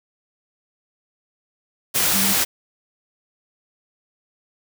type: tone in noise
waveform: sine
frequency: 195.7 Hz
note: G3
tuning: 3 cents flat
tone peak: -24 dBFS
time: 2.13-2.34 s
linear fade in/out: 20 ms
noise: white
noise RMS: -19 dBFS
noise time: 1.94-2.45 s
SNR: -8 dB
effects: none